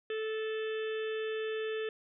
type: harmonic tone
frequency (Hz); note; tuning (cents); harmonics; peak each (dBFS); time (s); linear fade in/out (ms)
437.7; A4; -9; 1 / 3 / 4 / 5 / 6 / 7 / 8; -33 / -49 / -44 / -57 / -47 / -50 / -51; 0.1-1.89; 2
effects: none